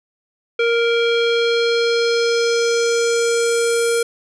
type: tone with low-pass filter sweep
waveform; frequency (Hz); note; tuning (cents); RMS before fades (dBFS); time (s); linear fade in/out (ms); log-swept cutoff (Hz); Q
square; 466.6; A#4; +2; -17; 0.59-4.03; 5; 2700 to 10000; 2.6
effects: none

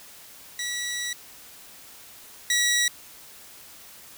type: tone pair in turn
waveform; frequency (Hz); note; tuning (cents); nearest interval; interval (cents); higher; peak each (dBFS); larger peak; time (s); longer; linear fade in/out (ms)
15% pulse; 1939 / 1928.5; B6 / B6; -32 / -42; unison; 10; first; -22 / -14; second; 0.59-1.13 / 2.5-2.88; first; 2
effects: white hiss -47 dBFS RMS until 4.17 s

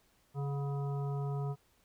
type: harmonic tone with a mistuned harmonic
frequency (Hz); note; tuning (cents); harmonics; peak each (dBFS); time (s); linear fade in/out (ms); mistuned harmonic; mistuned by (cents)
140; C#3; +18; 1 / 3 / 5 / 7 / 9; -33 / -43 / -47 / -50 / -52; 0.34-1.56; 50; 5; +47
effects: pink hiss -70 dBFS RMS until 1.84 s

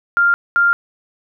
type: tone pair in turn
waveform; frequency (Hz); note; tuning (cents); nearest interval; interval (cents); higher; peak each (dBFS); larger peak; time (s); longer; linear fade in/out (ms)
sine; 1396.9 / 1396.9; F6 / F6; 0 / 0; unison; 0; neither; -10 / -10; neither; 0.17-0.34 / 0.56-0.73; neither; 0
effects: none

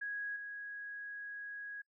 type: tone with level steps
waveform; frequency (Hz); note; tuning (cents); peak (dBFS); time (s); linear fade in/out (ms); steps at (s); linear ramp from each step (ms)
sine; 1657; G#6; -4; -37 / -42; 0.01-1.82; 10; 0.36; 2
effects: noise-tail reverb RT60 0.1 s tail -25 dB re dry

